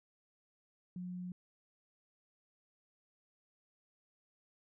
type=tone; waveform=sine; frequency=180 Hz; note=F#3; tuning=47 cents flat; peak=-40 dBFS; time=0.96-1.32 s; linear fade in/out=2 ms; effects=none